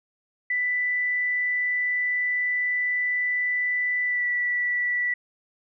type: tone with pitch glide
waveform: sine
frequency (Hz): 1984 to 1958.9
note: B6 to B6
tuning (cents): +7 to -15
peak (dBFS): -22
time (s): 0.5-5.14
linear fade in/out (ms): 5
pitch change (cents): -22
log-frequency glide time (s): 4.05-4.26
effects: none